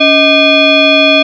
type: tone with frequency modulation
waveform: sine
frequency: 1544 Hz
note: G6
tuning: 27 cents flat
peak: -4 dBFS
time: 0-1.23 s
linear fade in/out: 10 ms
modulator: 913 Hz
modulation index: 2.2
effects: none